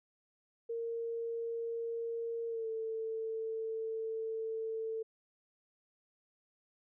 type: tone with pitch glide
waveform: sine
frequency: 461.9 to 445.7 Hz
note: A#4 to A4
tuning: -16 to +22 cents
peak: -35 dBFS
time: 0.69-5.03 s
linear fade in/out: 10 ms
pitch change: -62 cents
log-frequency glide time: 2.48-2.67 s
effects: none